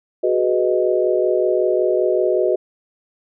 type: chord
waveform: sine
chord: G# minor seventh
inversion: third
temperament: equal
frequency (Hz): 370 / 415.3 / 493.9 / 622.3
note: F#4 / G#4 / B4 / D#5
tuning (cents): 0 / 0 / 0 / 0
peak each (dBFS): -18 / -23 / -21 / -20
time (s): 0.23-2.56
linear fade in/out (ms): 10
effects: none